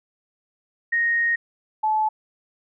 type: tone pair in turn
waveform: sine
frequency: 1864.7 / 864.4 Hz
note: A#6 / A5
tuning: 0 / -31 cents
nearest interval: octave + minor second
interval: 1331 cents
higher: first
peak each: -18 dBFS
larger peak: neither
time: 0.92-1.36 / 1.83-2.09 s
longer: first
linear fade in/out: 10 ms
effects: none